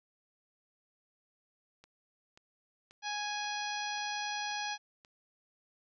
click train, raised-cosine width 0.2 ms, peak -38 dBFS, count 7, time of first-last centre 1.84-5.049 s, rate 1.87 Hz
harmonic tone, 830.6 Hz, G#5, in tune, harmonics 1 / 2 / 3 / 4 / 5 / 6 / 7, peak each -38 / -41 / -43 / -44 / -45 / -46 / -46 dBFS, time 3.02-4.78 s, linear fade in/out 50 ms
effects none

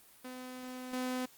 sawtooth tone with level steps, 253.8 Hz, B3, 47 cents sharp, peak -38 / -30 dBFS, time 0.24-1.26 s, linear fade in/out 10 ms, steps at 0.93 s, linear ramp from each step 5 ms, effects white hiss -60 dBFS RMS until 1.37 s + Opus 32 kbps

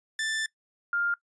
sawtooth / sine tone pair in turn, 1767 / 1402.5 Hz, A6 / F6, +7 / +7 cents, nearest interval major third, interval 400 cents, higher first, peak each -24 dBFS, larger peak neither, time 0.19-0.46 / 0.93-1.14 s, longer first, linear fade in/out 2 ms, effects noise-tail reverb RT60 0.1 s tail -21 dB re dry + resampled to 22050 Hz

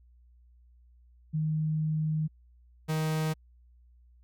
sine / 45% pulse tone pair in turn, 155.5 / 156.85 Hz, D#3 / D#3, -1 / +14 cents, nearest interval unison, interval 15 cents, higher second, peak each -26 / -27 dBFS, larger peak first, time 1.33-2.28 / 2.88-3.34 s, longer first, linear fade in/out 20 ms, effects added 60 Hz sine -56 dBFS peak until 4.23 s

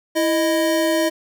square tone pair together, 329.6 / 622.2 Hz, E4 / D#5, 0 / 0 cents, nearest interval major seventh, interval 1100 cents, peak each -20 dBFS, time 0.15-1.1 s, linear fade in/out 20 ms, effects none

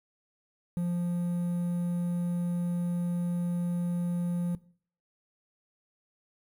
triangle tone with quantisation, 174.61 Hz, F3, in tune, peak -25 dBFS, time 0.77-4.55 s, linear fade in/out 0 ms, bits 9, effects noise-tail reverb RT60 0.5 s tail -20 dB re dry

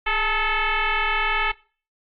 sine tone with frequency modulation, 455.5 Hz, A#4, 40 cents flat, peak -19 dBFS, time 0.06-1.52 s, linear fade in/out 10 ms, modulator 435 Hz, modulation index 5.6, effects noise-tail reverb RT60 0.4 s tail -21 dB re dry + AAC 48 kbps

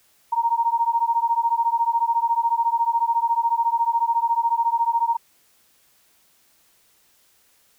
sine beating tone pair, 923 / 937 Hz, A#5 / A#5, -17 / +9 cents, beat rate 14 Hz, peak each -21 dBFS, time 0.32-5.17 s, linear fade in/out 10 ms, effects white hiss -60 dBFS RMS until 7.78 s

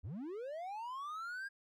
triangle linear sweep, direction up, 65.41 to 1633 Hz, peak -39 dBFS, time 0.03-1.49 s, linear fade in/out 20 ms, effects none

